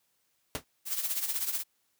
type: noise with exponential decay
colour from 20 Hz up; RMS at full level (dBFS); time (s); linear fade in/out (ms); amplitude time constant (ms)
pink; -29; 0.55-0.64; 0; 18
type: noise with tremolo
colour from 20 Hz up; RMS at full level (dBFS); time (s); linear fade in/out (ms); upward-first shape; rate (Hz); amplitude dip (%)
blue; -29; 0.85-1.64; 50; triangle; 16; 75
effects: white hiss -74 dBFS RMS until 1.99 s + high-pass 60 Hz 12 dB/octave